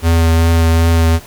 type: tone with vibrato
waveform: square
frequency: 82.6 Hz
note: E2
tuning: 4 cents sharp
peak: -9 dBFS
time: 0.02-1.2 s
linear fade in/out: 50 ms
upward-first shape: triangle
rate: 2.6 Hz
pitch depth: 17 cents each way
effects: pink hiss -37 dBFS RMS until 1.26 s